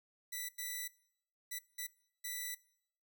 5% pulse tone bursts at uneven times, 1975.5 Hz, B6, in tune, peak -29 dBFS, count 5, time 0.32-0.49 / 0.58-0.88 / 1.51-1.59 / 1.78-1.87 / 2.24-2.55 s, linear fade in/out 10 ms, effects noise-tail reverb RT60 0.7 s tail -23 dB re dry

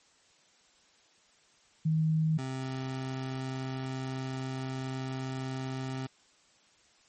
sine / 25% pulse tone pair in turn, 158.1 / 131.53 Hz, D#3 / C3, +28 / +9 cents, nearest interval minor third, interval 319 cents, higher first, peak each -24 / -30 dBFS, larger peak first, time 1.85-2.38 / 2.38-6.07 s, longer second, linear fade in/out 10 ms, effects white hiss -64 dBFS RMS until 7.08 s + MP3 32 kbps

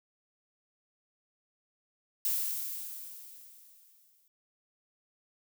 violet noise with exponential decay, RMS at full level -29 dBFS, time 2.25-4.28 s, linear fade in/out 1 ms, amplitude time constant 440 ms, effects none

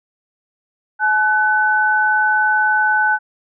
sine tone pair together, 854 / 1503.4 Hz, G#5 / F#6, +48 / +27 cents, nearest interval minor seventh, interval 979 cents, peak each -17 / -14 dBFS, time 0.99-3.19 s, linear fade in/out 50 ms, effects none

